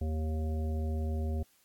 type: harmonic tone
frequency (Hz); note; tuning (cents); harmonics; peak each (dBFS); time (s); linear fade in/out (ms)
78.3; D#2; +11; 1 / 3 / 5 / 7 / 9; -30 / -40 / -44 / -47 / -49; 0.01-1.43; 5
effects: white hiss -67 dBFS RMS until 1.64 s + AAC 64 kbps